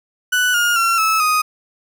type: tone with pitch steps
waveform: 35% pulse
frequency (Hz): 1486 / 1422.2 / 1361.1 / 1302.6 / 1246.7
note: F#6 / F6 / F6 / E6 / D#6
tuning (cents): +7 / +31 / -45 / -21 / +3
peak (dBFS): -12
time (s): 0.32-1.42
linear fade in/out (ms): 10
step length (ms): 220
effects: none